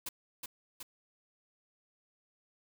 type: noise with echo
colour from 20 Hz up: white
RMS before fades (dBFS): -39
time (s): 0.06-0.09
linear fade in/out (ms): 5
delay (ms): 370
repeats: 2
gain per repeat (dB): -3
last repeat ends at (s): 0.83
effects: none